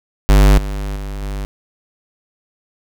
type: tone with level steps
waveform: square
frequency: 49.62 Hz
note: G1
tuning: 22 cents sharp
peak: -7 / -21 / -24 / -22 dBFS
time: 0.29-1.45 s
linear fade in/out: 0 ms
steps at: 0.58 / 0.96 / 1.22 s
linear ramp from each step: 2 ms
effects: none